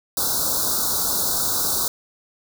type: band-stop noise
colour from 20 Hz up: white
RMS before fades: -22 dBFS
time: 0.17-1.88 s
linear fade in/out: 2 ms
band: 1500 to 3700 Hz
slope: 96 dB/octave
effects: none